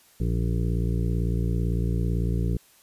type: harmonic tone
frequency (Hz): 57.9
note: A#1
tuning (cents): -11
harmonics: 1 / 2 / 3 / 5 / 6 / 7 / 8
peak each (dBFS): -25 / -27 / -29 / -37 / -40 / -38 / -42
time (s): 0.2-2.57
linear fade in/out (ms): 5
effects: white hiss -57 dBFS RMS until 2.82 s + resampled to 32000 Hz